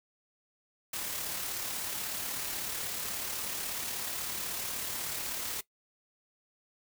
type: noise with amplitude modulation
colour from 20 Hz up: white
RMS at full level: -35 dBFS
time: 0.93-5.61 s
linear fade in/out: 5 ms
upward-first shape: sine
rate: 36.3 Hz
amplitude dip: 30%
effects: noise-tail reverb RT60 0.1 s tail -19 dB re dry